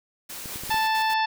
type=noise; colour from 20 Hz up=white; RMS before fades=-37 dBFS; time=0.29-0.8 s; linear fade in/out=10 ms
type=clicks; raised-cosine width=3 ms; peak=-26 dBFS; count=5; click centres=0.458 / 0.559 / 0.636 / 0.695 / 0.743 s
type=noise with tremolo; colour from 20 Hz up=white; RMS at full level=-38 dBFS; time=0.5-1.14 s; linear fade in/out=5 ms; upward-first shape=square; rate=6.7 Hz; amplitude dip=65%
type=harmonic tone; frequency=880 Hz; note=A5; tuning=in tune; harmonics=1 / 2 / 3 / 4 / 5 / 6; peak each=-22 / -28 / -32 / -34 / -36 / -38 dBFS; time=0.7-1.26 s; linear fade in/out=10 ms
effects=none